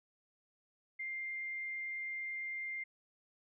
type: tone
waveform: sine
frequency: 2103 Hz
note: C7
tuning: 8 cents sharp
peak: -38 dBFS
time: 0.99-2.84 s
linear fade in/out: 10 ms
effects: none